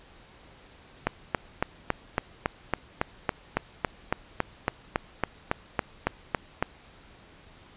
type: click train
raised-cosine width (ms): 0.5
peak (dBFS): -8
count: 21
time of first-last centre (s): 1.07-6.626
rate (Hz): 3.6
effects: pink hiss -53 dBFS RMS until 7.76 s + resampled to 8000 Hz